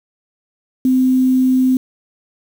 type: tone with quantisation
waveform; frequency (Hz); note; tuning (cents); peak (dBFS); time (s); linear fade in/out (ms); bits
sine; 257.6; C4; -27; -10; 0.85-1.77; 2; 6
effects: none